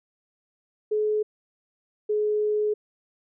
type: tone pair in turn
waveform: sine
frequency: 425.9 / 422.5 Hz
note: G#4 / G#4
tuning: +44 / +30 cents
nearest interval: unison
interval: 14 cents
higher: first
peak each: -21 / -21 dBFS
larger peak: neither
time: 0.91-1.23 / 2.09-2.74 s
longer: second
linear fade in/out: 10 ms
effects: none